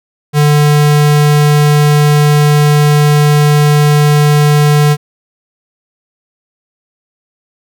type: tone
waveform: square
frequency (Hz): 148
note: D3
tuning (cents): +14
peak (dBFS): -6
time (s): 0.33-4.97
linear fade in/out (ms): 50
effects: none